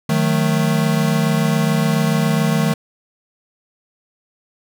square chord, D# diminished, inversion none, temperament equal with one note detuned, 155.56 / 182.66 / 220 Hz, D#3 / F#3 / A3, 0 / -22 / 0 cents, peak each -18 / -22 / -20 dBFS, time 0.09-2.74 s, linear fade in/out 5 ms, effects none

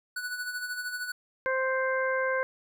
square tone with tremolo, 1480 Hz, F#6, in tune, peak -31 dBFS, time 0.16-1.12 s, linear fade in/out 5 ms, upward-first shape sine, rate 13 Hz, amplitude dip 55%
harmonic tone, 523.3 Hz, C5, in tune, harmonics 1 / 2 / 3 / 4, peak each -28 / -33 / -30 / -37 dBFS, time 1.46-2.43 s, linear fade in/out 0 ms
effects none

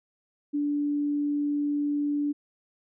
sine tone, 291 Hz, D4, 16 cents flat, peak -24 dBFS, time 0.53-2.33 s, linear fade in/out 20 ms, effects none

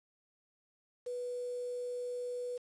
sine tone with quantisation, 491.5 Hz, B4, 8 cents flat, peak -36 dBFS, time 1.06-2.58 s, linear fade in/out 10 ms, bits 9, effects resampled to 22050 Hz

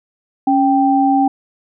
sine tone pair together, 276.3 / 784 Hz, C#4 / G5, -6 / 0 cents, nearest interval octave + tritone, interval 1806 cents, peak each -13 dBFS, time 0.47-1.28 s, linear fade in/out 5 ms, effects none

